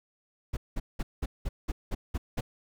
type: noise bursts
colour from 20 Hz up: brown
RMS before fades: -30 dBFS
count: 9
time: 0.53-2.41 s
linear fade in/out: 10 ms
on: 40 ms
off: 190 ms
effects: none